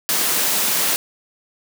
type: high-pass noise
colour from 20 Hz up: white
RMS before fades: -19 dBFS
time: 0.09-0.96 s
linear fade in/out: 0 ms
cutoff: 160 Hz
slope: 24 dB/octave
effects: none